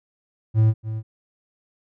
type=tone with echo; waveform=triangle; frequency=110 Hz; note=A2; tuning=in tune; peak=-11 dBFS; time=0.54-0.74 s; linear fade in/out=50 ms; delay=290 ms; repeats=1; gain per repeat=-12 dB; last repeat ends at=1.03 s; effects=none